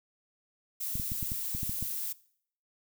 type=noise; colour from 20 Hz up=violet; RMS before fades=-35 dBFS; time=0.8-2.13 s; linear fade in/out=10 ms
type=clicks; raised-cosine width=5 ms; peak=-24 dBFS; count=9; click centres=0.955 / 0.998 / 1.119 / 1.228 / 1.319 / 1.549 / 1.631 / 1.695 / 1.826 s
effects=noise-tail reverb RT60 0.6 s tail -20 dB re dry